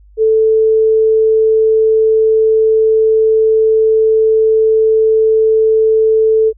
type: tone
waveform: sine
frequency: 440 Hz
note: A4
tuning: in tune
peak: -7 dBFS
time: 0.17-6.53 s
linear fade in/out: 50 ms
effects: added 50 Hz sine -40 dBFS peak until 6.57 s